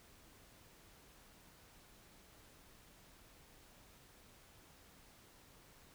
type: silence
effects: pink hiss -63 dBFS RMS until 5.94 s